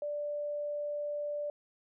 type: tone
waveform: sine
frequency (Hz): 587.3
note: D5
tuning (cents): 0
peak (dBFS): -33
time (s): 0.02-1.5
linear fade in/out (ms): 2
effects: none